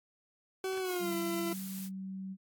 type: tone with pitch glide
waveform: 40% pulse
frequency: 378.7 to 337.4 Hz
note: F#4 to E4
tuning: +40 to +40 cents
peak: -32 dBFS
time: 0.64-1.53 s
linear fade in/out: 2 ms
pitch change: -200 cents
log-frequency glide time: 0.79-1.14 s
type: noise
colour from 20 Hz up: blue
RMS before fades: -45 dBFS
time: 0.84-1.9 s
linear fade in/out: 50 ms
type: tone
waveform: sine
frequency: 190.9 Hz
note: G3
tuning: 46 cents flat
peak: -38 dBFS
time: 0.99-2.37 s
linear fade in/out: 50 ms
effects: AAC 64 kbps